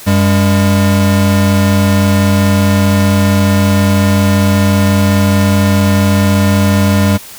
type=tone pair together; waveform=square; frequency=95.36 / 200.9 Hz; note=G2 / G3; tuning=-47 / +43 cents; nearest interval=octave + minor second; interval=1290 cents; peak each=-11 dBFS; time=0.06-7.18 s; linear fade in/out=20 ms; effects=white hiss -32 dBFS RMS until 7.38 s